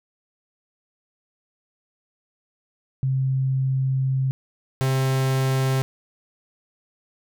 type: tone pair in turn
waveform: sine / 45% pulse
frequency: 132.6 / 132.6 Hz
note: C3 / C3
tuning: +23 / +23 cents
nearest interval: unison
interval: 0 cents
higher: neither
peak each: -19 dBFS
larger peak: neither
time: 3.03-4.31 / 4.81-5.82 s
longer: first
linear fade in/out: 0 ms
effects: none